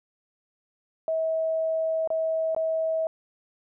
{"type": "tone with dropouts", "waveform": "sine", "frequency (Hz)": 644, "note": "E5", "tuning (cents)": -41, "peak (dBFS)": -23, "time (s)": [1.08, 3.07], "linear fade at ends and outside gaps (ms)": 1, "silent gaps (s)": [[2.075, 2.103], [2.548, 2.564]], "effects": []}